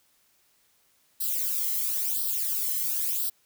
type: noise with flanger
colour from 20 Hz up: violet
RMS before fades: -28 dBFS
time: 1.2-3.3 s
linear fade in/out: 10 ms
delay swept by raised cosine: 0.22 to 0.98 ms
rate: 0.97 Hz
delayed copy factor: +0.75
effects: white hiss -66 dBFS RMS until 3.45 s